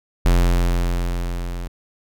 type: tone with level ramp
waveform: square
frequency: 43.65 Hz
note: F1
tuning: in tune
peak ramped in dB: -12 to -27 dBFS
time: 0.25-1.68 s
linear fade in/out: 10 ms
effects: none